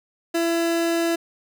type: tone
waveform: 30% pulse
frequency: 335.3 Hz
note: E4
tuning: 30 cents sharp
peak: -17 dBFS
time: 0.34-1.16 s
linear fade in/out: 10 ms
effects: none